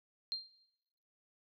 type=tone with exponential decay; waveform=sine; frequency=4186 Hz; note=C8; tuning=in tune; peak=-32 dBFS; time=0.32-0.58 s; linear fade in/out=0 ms; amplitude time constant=55 ms; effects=noise-tail reverb RT60 1.0 s tail -21 dB re dry